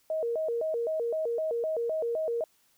sine tone with vibrato, 544 Hz, C#5, 33 cents flat, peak -27 dBFS, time 0.1-2.44 s, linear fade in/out 2 ms, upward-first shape square, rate 3.9 Hz, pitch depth 260 cents each way, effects white hiss -67 dBFS RMS until 2.77 s

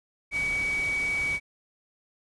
sine tone in noise, 2267 Hz, C#7, 38 cents sharp, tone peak -25 dBFS, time 0.31-1.4 s, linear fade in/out 50 ms, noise pink, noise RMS -39 dBFS, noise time 0.31-1.4 s, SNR +11 dB, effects resampled to 24000 Hz

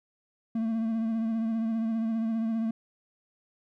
triangle tone with vibrato, 224.9 Hz, A3, 38 cents sharp, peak -24 dBFS, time 0.55-2.71 s, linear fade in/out 5 ms, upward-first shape sine, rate 15 Hz, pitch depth 33 cents each way, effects none

